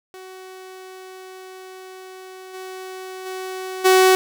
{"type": "tone with level steps", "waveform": "sawtooth", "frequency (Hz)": 374.6, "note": "F#4", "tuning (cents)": 21, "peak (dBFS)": [-33, -28, -24, -7], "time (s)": [0.14, 4.15], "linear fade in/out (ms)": 0, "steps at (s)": [2.53, 3.25, 3.84], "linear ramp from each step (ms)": 20, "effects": []}